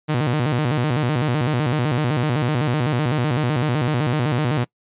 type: tone with vibrato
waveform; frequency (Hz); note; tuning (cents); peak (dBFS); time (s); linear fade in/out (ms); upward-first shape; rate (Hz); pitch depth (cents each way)
sawtooth; 136.4; C#3; -28; -14; 0.08-4.65; 20; square; 7.9; 200
effects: noise-tail reverb RT60 0.1 s tail -24 dB re dry + resampled to 8000 Hz